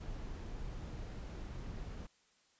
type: noise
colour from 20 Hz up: brown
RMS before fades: -44 dBFS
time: 0-2.07 s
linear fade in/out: 10 ms
effects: white hiss -71 dBFS RMS until 2.59 s + resampled to 16000 Hz